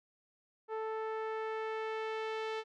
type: tone with low-pass filter sweep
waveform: sawtooth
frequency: 440 Hz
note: A4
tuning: in tune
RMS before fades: -38 dBFS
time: 0.68-2.64 s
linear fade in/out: 50 ms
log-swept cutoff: 1200 to 3500 Hz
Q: 1.1
effects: none